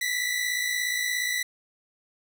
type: tone pair together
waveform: sawtooth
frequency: 1948 / 2005 Hz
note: B6 / B6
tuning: -24 / +26 cents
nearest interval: unison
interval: 50 cents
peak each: -25 dBFS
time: 0.01-1.43 s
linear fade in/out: 5 ms
effects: none